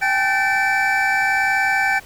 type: tone cluster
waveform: triangle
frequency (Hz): 782 / 843 / 1534 / 1770 / 2315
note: G5 / G#5 / G6 / A6 / D7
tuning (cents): -4 / +26 / -38 / +10 / -25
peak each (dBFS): -20 / -26 / -19 / -21 / -20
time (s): 0.01-2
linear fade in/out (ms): 20
effects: pink hiss -44 dBFS RMS until 2.05 s